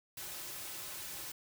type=noise with comb filter; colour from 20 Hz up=white; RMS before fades=-44 dBFS; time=0.17-1.32 s; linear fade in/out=5 ms; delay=4.3 ms; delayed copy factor=-0.5; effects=none